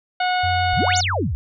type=harmonic tone; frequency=730 Hz; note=F#5; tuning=24 cents flat; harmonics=1 / 2 / 3 / 4 / 5 / 6; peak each=-19 / -25 / -29 / -31 / -33 / -35 dBFS; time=0.2-1.01 s; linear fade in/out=5 ms
type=tone with pitch glide; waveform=sine; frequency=90.8 to 92.65 Hz; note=F#2 to F#2; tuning=-32 to +3 cents; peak=-23 dBFS; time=0.43-1.28 s; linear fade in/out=10 ms; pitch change=+35 cents; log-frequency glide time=0.69-0.89 s
type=exponential two-way sweep; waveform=sine; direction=up then down; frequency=58 to 7459 to 58 Hz; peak=-20 dBFS; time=0.73-1.35 s; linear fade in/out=0 ms; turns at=0.98 s
effects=none